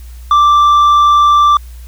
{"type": "tone with tanh clipping", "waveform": "triangle", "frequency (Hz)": 1174.7, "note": "D6", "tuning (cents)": 0, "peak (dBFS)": -6, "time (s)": [0.31, 1.57], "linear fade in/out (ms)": 2, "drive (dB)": 9, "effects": ["added 60 Hz sine -28 dBFS peak until 1.87 s", "white hiss -45 dBFS RMS until 1.87 s"]}